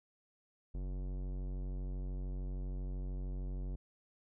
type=tone with tanh clipping; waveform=sine; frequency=46.49 Hz; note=F#1; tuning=9 cents sharp; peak=-39 dBFS; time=0.74-3.76 s; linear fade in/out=10 ms; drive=18 dB; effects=none